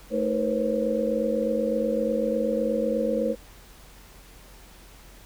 sine tone cluster, 219.5 / 315 / 469.5 / 492.9 / 541 Hz, A3 / D#4 / A#4 / B4 / C#5, -4 / +21 / +12 / -3 / -42 cents, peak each -28 / -32 / -34 / -27 / -27 dBFS, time 0.1-3.36 s, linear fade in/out 50 ms, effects added 45 Hz sine -49 dBFS peak until 5.25 s + pink hiss -51 dBFS RMS until 5.25 s

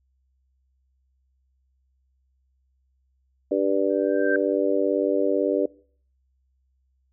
harmonic tone, 98 Hz, G2, in tune, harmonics 3 / 4 / 5 / 6, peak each -25 / -25 / -25 / -25 dBFS, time 3.51-5.66 s, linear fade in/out 5 ms
sine tone with exponential growth, 1568 Hz, G6, in tune, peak -20 dBFS, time 3.9-4.36 s, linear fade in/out 2 ms, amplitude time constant 100 ms
effects noise-tail reverb RT60 0.5 s tail -22 dB re dry + added 65 Hz sine -65 dBFS peak until 7.12 s

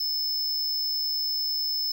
square tone with amplitude modulation, 5240 Hz, E8, 11 cents flat, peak -24 dBFS, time 0-1.92 s, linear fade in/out 5 ms, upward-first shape sine, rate 149 Hz, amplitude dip 40%, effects none

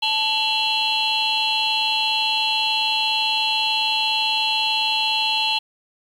sine tone cluster, 872 / 2718 / 2980 / 3306 / 4109 Hz, A5 / F7 / F#7 / G#7 / C8, -16 / -48 / +12 / -9 / -32 cents, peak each -24 dBFS, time 0.02-5.59 s, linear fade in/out 10 ms, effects tanh soft clip ceiling -11 dBFS + 8-bit

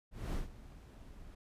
brown noise with ADSR envelope, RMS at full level -35 dBFS, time 0.11-1.35 s, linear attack 220 ms, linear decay 150 ms, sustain -17 dB, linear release 6 ms, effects resampled to 32000 Hz

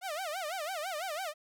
sawtooth tone with vibrato, 680 Hz, F5, 46 cents flat, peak -31 dBFS, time 0.01-1.34 s, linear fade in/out 50 ms, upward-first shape sine, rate 6 Hz, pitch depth 240 cents each way, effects none

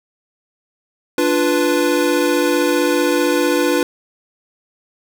square chord, B diminished, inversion first, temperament equal, 293.7 / 349.2 / 493.9 Hz, D4 / F4 / B4, 0 / 0 / 0 cents, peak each -19 dBFS, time 1.18-3.83 s, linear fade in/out 2 ms, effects none

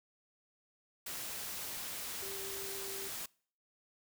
sine tone in noise, 391.6 Hz, G4, 2 cents flat, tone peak -46 dBFS, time 2.22-3.08 s, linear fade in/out 5 ms, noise white, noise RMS -42 dBFS, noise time 1.06-3.26 s, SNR -7 dB, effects noise-tail reverb RT60 0.5 s tail -25 dB re dry

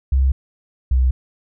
sine tone pair in turn, 66.4 / 63.78 Hz, C2 / C2, +26 / -44 cents, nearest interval minor second, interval 70 cents, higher first, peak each -12 dBFS, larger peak neither, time 0.12-0.32 / 0.91-1.11 s, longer neither, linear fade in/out 5 ms, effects none

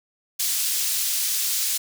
pink high-pass noise, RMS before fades -24 dBFS, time 0.39-1.78 s, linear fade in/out 10 ms, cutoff 4900 Hz, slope 12 dB/octave, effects none

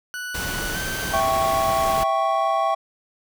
40% pulse tone with pitch glide, 1480 to 1548.2 Hz, F#6 to G6, 0 to -22 cents, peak -28 dBFS, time 0.14-1.2 s, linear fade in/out 0 ms, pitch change +78 cents, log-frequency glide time 0.73-0.78 s
pink noise, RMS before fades -29 dBFS, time 0.34-2.04 s, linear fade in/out 10 ms
triangle chord, C# diminished, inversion first, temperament equal, 659.3 / 784 / 1108.7 Hz, E5 / G5 / C#6, 0 / 0 / 0 cents, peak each -21 dBFS, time 1.13-2.75 s, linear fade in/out 10 ms
effects none

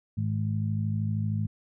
harmonic tone, 53 Hz, G#1, 36 cents sharp, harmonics 2 / 3 / 4, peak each -27 / -33 / -33 dBFS, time 0.17-1.47 s, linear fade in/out 10 ms, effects none

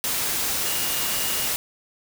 sine tone in noise, 2856 Hz, F7, 38 cents sharp, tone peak -34 dBFS, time 0.66-1.47 s, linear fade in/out 0 ms, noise white, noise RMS -25 dBFS, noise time 0.04-1.56 s, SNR -12 dB, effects none

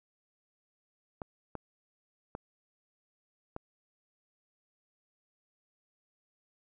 clicks, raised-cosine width 1 ms, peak -24 dBFS, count 4, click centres 1.218 / 1.553 / 2.351 / 3.564 s, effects none

